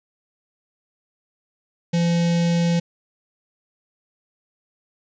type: tone with notch filter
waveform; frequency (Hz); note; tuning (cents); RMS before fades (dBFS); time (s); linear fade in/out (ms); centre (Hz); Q
square; 170.4; F3; -42; -19; 1.93-2.8; 10; 1200; 0.98
effects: resampled to 16000 Hz + 9-bit